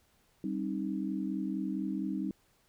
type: chord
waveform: sine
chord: C minor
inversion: second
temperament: equal with one note detuned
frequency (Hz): 196 / 266.8 / 311.1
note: G3 / C4 / Eb4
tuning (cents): 0 / +34 / 0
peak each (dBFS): -35 / -37 / -36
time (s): 0.44-2.31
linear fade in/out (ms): 2
effects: pink hiss -69 dBFS RMS until 2.68 s